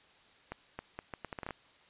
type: accelerating click train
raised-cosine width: 0.5 ms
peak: -24 dBFS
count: 11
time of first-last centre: 0.52-1.507 s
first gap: 270 ms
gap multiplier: 0.74
effects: white hiss -62 dBFS RMS until 1.89 s + resampled to 8000 Hz